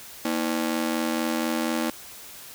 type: ring-modulated tone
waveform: sawtooth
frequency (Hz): 277.2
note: C#4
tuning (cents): 0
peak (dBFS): -17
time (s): 0.25-1.9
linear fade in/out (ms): 2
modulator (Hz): 42.1
effects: white hiss -43 dBFS RMS until 2.54 s